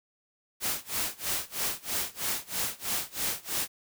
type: noise with tremolo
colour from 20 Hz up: white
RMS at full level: -29 dBFS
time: 0.6-3.68 s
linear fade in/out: 50 ms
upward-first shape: sine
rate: 3.1 Hz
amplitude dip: 95%
effects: none